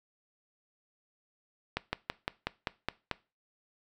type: slowing click train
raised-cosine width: 0.3 ms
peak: -14 dBFS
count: 8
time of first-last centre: 1.77-3.113 s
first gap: 160 ms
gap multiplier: 1.06
effects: noise-tail reverb RT60 0.3 s tail -20 dB re dry